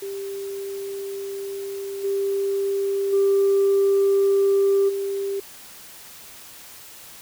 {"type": "tone with level steps", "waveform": "sine", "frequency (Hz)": 394.7, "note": "G4", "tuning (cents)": 12, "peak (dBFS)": [-28, -20, -14, -23], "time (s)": [0.02, 5.4], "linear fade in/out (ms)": 5, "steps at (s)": [2.03, 3.12, 4.88], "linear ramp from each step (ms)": 20, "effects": ["tanh soft clip ceiling -12 dBFS", "white hiss -43 dBFS RMS until 7.21 s"]}